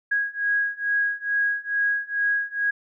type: beating tone pair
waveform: sine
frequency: 1648 / 1650.3 Hz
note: G#6 / G#6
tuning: -14 / -11 cents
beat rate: 2.3 Hz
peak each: -25 / -24 dBFS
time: 0.11-2.71 s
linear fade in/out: 10 ms
effects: none